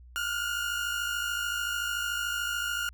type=tone pair together; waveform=30% pulse; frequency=1408.4 / 1462 Hz; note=F6 / F#6; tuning=+14 / -21 cents; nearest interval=minor second; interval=65 cents; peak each=-28 / -32 dBFS; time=0.16-2.89 s; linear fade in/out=0 ms; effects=added 61 Hz sine -48 dBFS peak until 2.93 s